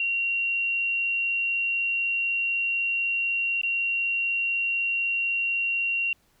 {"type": "tone with dropouts", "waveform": "sine", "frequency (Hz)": 2752, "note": "F7", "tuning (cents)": -26, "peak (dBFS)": -23, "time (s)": [0, 6.13], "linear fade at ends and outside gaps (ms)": 2, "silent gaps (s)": [3.615, 3.633], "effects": ["pink hiss -65 dBFS RMS until 6.4 s"]}